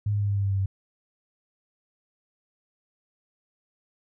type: tone with pitch steps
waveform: sine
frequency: 103.83 / 102.76 / 101.69 / 100.64 / 99.6 / 98.57 / 97.55 / 96.54 Hz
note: G#2 / G#2 / G#2 / G2 / G2 / G2 / G2 / G2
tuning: 0 / -18 / -36 / +46 / +28 / +10 / -8 / -26 cents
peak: -22 dBFS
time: 0.06-0.66 s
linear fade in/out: 5 ms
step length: 75 ms
effects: none